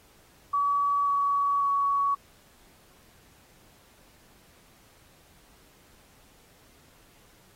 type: tone with pitch steps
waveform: sine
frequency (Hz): 1139 / 1131.1 / 1123.3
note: C#6 / C#6 / C#6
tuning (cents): +47 / +35 / +23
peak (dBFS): -22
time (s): 0.53-2.15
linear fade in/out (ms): 10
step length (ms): 540
effects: pink hiss -59 dBFS RMS until 7.55 s + AAC 48 kbps